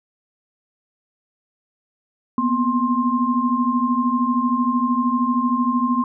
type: tone cluster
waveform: sine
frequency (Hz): 238.5 / 251.5 / 1057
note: A#3 / B3 / C6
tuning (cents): +40 / +32 / +17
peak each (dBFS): -21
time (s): 2.38-6.04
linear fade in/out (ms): 2
effects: none